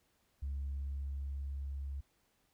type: tone with level ramp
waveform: sine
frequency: 69.3 Hz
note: C#2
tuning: in tune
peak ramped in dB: -34 to -37 dBFS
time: 0.42-2.01 s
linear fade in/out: 10 ms
effects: tanh soft clip ceiling -33 dBFS + pink hiss -75 dBFS RMS until 2.53 s